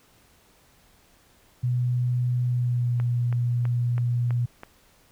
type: tone with pitch glide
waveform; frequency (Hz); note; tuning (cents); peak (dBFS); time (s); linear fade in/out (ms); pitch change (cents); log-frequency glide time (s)
sine; 123.47 to 120.86; B2 to B2; 0 to -37; -21; 1.63-4.46; 10; -37; 2.46-2.98
type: click train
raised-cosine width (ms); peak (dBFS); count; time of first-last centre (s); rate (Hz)
0.5; -23; 6; 3-4.634; 3.06
effects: pink hiss -59 dBFS RMS until 5.11 s